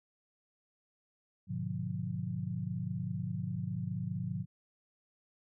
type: chord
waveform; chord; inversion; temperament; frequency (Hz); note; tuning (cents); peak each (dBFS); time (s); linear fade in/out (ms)
sine; G# diminished seventh; none; just; 103.83 / 124.59 / 149.51 / 179.41; G#2 / B2 / D3 / F3; 0 / +16 / +31 / +47; -40 / -40 / -40 / -38; 1.47-4.46; 50
effects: none